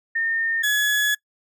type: tone pair in turn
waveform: sine / 35% pulse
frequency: 1822 / 1695.6 Hz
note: A#6 / G#6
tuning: -40 / +35 cents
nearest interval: minor second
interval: 125 cents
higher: first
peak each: -20 / -16 dBFS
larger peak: second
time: 0.15-0.63 / 0.63-1.15 s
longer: second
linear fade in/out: 10 ms
effects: noise-tail reverb RT60 0.1 s tail -24 dB re dry